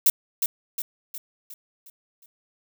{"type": "noise with echo", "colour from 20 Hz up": "violet", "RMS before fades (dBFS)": -17, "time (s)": [0.06, 0.1], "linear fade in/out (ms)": 2, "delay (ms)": 360, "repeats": 6, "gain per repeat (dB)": -6, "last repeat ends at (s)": 2.26, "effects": []}